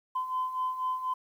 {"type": "beating tone pair", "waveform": "sine", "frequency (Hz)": [1020, 1024.1], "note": ["C6", "C6"], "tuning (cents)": [-44, -37], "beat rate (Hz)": 4.1, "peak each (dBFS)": [-35, -29], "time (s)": [0.15, 1.14], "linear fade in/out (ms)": 10, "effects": ["tanh soft clip ceiling -23 dBFS", "10-bit"]}